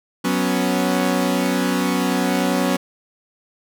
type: chord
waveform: sawtooth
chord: F# suspended fourth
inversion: none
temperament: equal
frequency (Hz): 185 / 246.9 / 277.2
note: F#3 / B3 / C#4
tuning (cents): 0 / 0 / 0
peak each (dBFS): -18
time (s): 0.24-2.77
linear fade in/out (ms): 10
effects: none